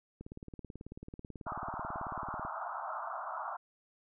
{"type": "click train", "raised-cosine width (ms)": 3, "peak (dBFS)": -32, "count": 42, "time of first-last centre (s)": [0.21, 2.45], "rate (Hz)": 18.3}
{"type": "band-pass noise", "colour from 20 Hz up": "white", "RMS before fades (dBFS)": -40, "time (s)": [1.46, 3.57], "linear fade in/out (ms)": 10, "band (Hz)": [630, 1400], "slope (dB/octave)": 96}
{"effects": []}